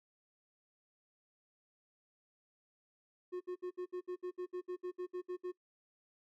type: tone bursts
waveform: triangle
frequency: 361.4 Hz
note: F#4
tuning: 41 cents flat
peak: -35 dBFS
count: 15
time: 3.32-5.521 s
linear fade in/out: 20 ms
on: 87 ms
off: 64 ms
effects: noise-tail reverb RT60 0.1 s tail -20 dB re dry